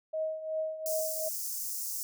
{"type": "tone with tremolo", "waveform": "sine", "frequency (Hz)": 631, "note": "D#5", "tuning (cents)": 24, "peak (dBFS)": -28, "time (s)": [0.13, 1.29], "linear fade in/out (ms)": 10, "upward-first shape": "triangle", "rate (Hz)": 2.7, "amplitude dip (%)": 75}
{"type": "high-pass noise", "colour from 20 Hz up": "white", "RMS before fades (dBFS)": -36, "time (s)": [0.86, 2.03], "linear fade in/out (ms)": 0, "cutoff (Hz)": 5200, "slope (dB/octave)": 48}
{"effects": []}